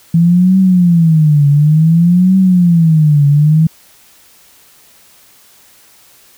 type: tone with vibrato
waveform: sine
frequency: 164.81 Hz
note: E3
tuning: in tune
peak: -5 dBFS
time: 0.14-3.67 s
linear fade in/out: 5 ms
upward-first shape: triangle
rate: 0.56 Hz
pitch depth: 260 cents each way
effects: white hiss -45 dBFS RMS until 6.37 s